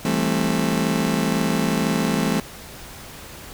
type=chord; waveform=35% pulse; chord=A minor seventh; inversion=second; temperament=just; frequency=165 / 198 / 220 / 264 Hz; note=E3 / G3 / A3 / C4; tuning=+2 / +18 / 0 / +16 cents; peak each=-23 / -24 / -22 / -24 dBFS; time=0.05-2.4 s; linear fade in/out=2 ms; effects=pink hiss -39 dBFS RMS until 3.53 s